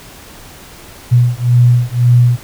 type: beating tone pair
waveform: sine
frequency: 120.9 / 122.8 Hz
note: B2 / B2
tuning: -36 / -9 cents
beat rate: 1.9 Hz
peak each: -10 dBFS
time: 1.11-2.37 s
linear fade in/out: 20 ms
effects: pink hiss -36 dBFS RMS until 2.43 s